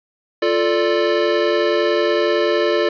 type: chord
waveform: square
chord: D minor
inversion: first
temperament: equal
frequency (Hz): 349.2 / 440 / 587.3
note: F4 / A4 / D5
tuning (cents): 0 / 0 / 0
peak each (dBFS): -20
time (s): 0.42-2.89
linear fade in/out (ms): 5
effects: resampled to 11025 Hz + 7-bit